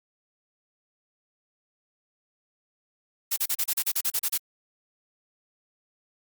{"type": "noise bursts", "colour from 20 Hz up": "blue", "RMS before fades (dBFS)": -25, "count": 12, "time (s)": [3.31, 4.379], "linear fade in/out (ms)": 10, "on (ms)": 57, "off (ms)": 35, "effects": ["Opus 48 kbps"]}